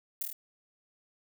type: noise with echo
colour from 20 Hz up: violet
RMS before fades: -32 dBFS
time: 0.21-0.23 s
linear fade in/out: 5 ms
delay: 25 ms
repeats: 4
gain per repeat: -2 dB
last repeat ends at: 0.33 s
effects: none